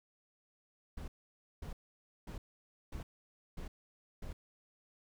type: noise bursts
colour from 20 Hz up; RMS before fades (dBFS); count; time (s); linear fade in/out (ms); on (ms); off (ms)
brown; -43; 6; 0.97-4.33; 5; 110; 540
effects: none